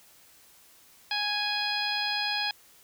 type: harmonic tone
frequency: 830.6 Hz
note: G#5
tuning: in tune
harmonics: 1 / 2 / 3 / 4 / 5 / 6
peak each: -34 / -34 / -34 / -34 / -34 / -34 dBFS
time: 1.11-2.51 s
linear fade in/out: 2 ms
effects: white hiss -57 dBFS RMS until 2.83 s